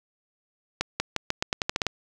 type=accelerating click train; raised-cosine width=0.2 ms; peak=-7 dBFS; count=11; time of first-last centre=0.81-1.867 s; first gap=190 ms; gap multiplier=0.86; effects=none